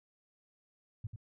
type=tone with echo; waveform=sine; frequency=108.1 Hz; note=A2; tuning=30 cents flat; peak=-35 dBFS; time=1.04-1.07 s; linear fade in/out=5 ms; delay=91 ms; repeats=1; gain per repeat=-6 dB; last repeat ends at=1.161 s; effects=none